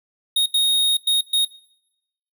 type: tone bursts at uneven times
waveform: square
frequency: 3729 Hz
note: A#7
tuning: in tune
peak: -16 dBFS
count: 4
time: 0.36-0.46 / 0.54-0.97 / 1.07-1.21 / 1.33-1.45 s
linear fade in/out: 5 ms
effects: noise-tail reverb RT60 0.9 s tail -23 dB re dry